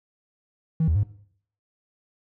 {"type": "tone with pitch steps", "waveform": "triangle", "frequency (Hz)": [160.6, 79.9, 102.6], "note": ["E3", "D#2", "G#2"], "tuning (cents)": [-45, 47, -21], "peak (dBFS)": -15, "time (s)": [0.8, 1.034], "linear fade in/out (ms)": 5, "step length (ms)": 78, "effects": ["noise-tail reverb RT60 0.6 s tail -21 dB re dry", "tanh soft clip ceiling -15 dBFS"]}